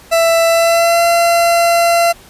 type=tone with pitch glide; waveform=40% pulse; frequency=664 to 681.9 Hz; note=E5 to F5; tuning=+12 to -42 cents; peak=-8 dBFS; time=0.11-2.13 s; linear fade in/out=20 ms; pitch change=+46 cents; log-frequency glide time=0.46-1.04 s; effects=pink hiss -41 dBFS RMS until 2.29 s + resampled to 32000 Hz